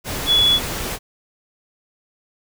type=tone in noise; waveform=sine; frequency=3401 Hz; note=G#7; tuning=40 cents sharp; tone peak=-12 dBFS; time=0.26-0.6 s; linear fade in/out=50 ms; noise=pink; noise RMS=-26 dBFS; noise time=0.04-0.99 s; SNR=+11 dB; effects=none